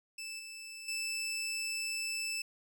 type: tone with level steps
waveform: 20% pulse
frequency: 2637 Hz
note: E7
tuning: in tune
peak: -36 / -40 / -30 dBFS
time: 0.18-2.42 s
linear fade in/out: 5 ms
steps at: 0.39 / 0.88 s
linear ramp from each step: 5 ms
effects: none